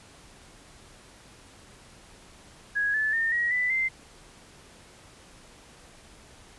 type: tone with pitch steps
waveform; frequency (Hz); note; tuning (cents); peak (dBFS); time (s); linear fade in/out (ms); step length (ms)
sine; 1661.2 / 1737.8 / 1817.8 / 1901.6 / 1989.3 / 2081; G#6 / A6 / A#6 / A#6 / B6 / C7; 0 / -22 / -44 / +34 / +12 / -10; -23; 2.75-3.89; 20; 190
effects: pink hiss -52 dBFS RMS until 6.58 s + resampled to 24000 Hz